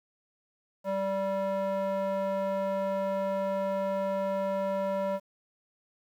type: tone with band-pass filter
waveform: square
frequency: 194.3 Hz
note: G3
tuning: 15 cents flat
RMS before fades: -30 dBFS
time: 0.84-5.2 s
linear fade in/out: 50 ms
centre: 700 Hz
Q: 3
effects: 10-bit